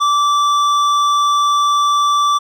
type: tone with hard clipping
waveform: sine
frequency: 1164 Hz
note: D6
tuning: 16 cents flat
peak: -13 dBFS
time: 0-2.39 s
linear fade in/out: 20 ms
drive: 10 dB
effects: none